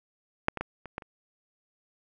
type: clicks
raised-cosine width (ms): 0.5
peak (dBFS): -7 / -19 / -16 / -26 / -18 / -30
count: 6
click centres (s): 0.484 / 0.573 / 0.61 / 0.857 / 0.981 / 1.022
effects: none